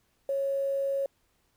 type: tone with quantisation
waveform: sine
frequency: 550 Hz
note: C#5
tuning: 14 cents flat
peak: -26 dBFS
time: 0.29-1.06 s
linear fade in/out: 2 ms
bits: 9
effects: pink hiss -71 dBFS RMS until 1.56 s